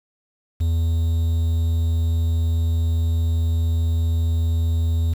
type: tone with quantisation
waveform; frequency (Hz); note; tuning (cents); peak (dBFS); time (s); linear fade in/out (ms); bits
triangle; 82.41; E2; 0; -15; 0.6-5.14; 10; 7
effects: none